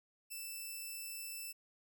5% pulse tone, 2646 Hz, E7, 6 cents sharp, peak -34 dBFS, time 0.3-1.53 s, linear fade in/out 20 ms, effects none

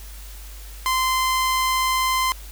sawtooth tone, 1037 Hz, C6, 16 cents flat, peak -15 dBFS, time 0.86-2.32 s, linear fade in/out 0 ms, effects added 50 Hz sine -36 dBFS peak until 2.51 s + white hiss -44 dBFS RMS until 2.51 s

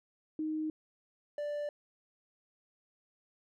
sine / triangle tone pair in turn, 311.1 / 587.3 Hz, D#4 / D5, 0 / 0 cents, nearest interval major seventh, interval 1100 cents, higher second, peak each -32 / -32 dBFS, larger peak neither, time 0.39-0.7 / 1.38-1.69 s, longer neither, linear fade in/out 2 ms, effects none

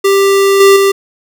square tone with level steps, 393.8 Hz, G4, 8 cents sharp, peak -7 / -3 / -7 dBFS, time 0.04-0.92 s, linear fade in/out 10 ms, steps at 0.6 / 0.76 s, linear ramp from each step 5 ms, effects none

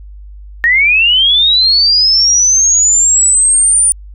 sine linear sweep, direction up, 1823 to 9397 Hz, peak -6 dBFS, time 0.64-3.92 s, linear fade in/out 0 ms, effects added 50 Hz sine -29 dBFS peak until 4.14 s

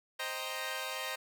10% pulse chord, C minor seventh, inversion none, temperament equal, 523.3 / 622.3 / 784 / 932.3 Hz, C5 / Eb5 / G5 / Bb5, 0 / 0 / 0 / 0 cents, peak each -32 / -33 / -36 / -34 dBFS, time 0.19-1.16 s, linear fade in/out 10 ms, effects none

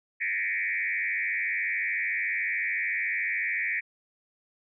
sine tone with frequency modulation, 2073 Hz, C7, 17 cents flat, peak -26 dBFS, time 0.2-3.81 s, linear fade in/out 20 ms, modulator 93.8 Hz, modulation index 3.2, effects none

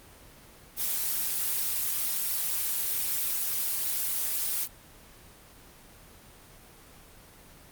blue noise, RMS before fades -29 dBFS, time 0.76-4.68 s, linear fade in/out 50 ms, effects pink hiss -52 dBFS RMS until 7.71 s + Opus 24 kbps

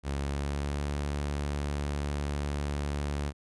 sawtooth tone with pitch glide, 70 to 72.22 Hz, C#2 to D2, +18 to -28 cents, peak -26 dBFS, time 0.03-3.33 s, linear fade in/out 50 ms, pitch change +54 cents, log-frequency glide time 0.16-0.85 s, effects resampled to 24000 Hz

